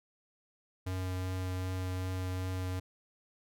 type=tone with vibrato; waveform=square; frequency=92.5 Hz; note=F#2; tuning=in tune; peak=-34 dBFS; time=0.86-2.8 s; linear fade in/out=10 ms; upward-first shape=triangle; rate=2.6 Hz; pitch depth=11 cents each way; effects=none